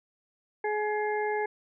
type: harmonic tone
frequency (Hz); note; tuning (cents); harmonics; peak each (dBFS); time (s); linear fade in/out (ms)
422.1; G#4; +28; 1 / 2 / 4 / 5; -29 / -31 / -37 / -38; 0.64-1.46; 5
effects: none